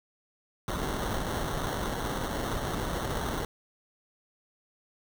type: noise with sample-and-hold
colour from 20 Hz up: pink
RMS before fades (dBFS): -32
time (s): 0.68-3.45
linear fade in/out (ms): 2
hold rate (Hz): 2450
effects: none